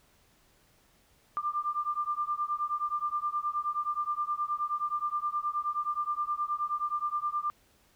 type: beating tone pair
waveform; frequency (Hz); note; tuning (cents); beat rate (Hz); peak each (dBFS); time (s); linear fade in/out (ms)
sine; 1188 / 1197.5; D6 / D6; +20 / +33; 9.5; -32 / -32; 1.37-7.5; 0
effects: pink hiss -65 dBFS RMS until 7.95 s